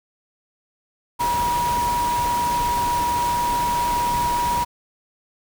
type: tone in noise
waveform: sine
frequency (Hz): 961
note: B5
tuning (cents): -48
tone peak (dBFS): -19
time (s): 1.19-4.65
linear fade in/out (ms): 20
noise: pink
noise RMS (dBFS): -29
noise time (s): 1.19-4.65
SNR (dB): +7
effects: none